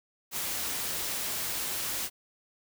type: noise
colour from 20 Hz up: white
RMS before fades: -33 dBFS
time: 0.31-2.1 s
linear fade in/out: 50 ms
effects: none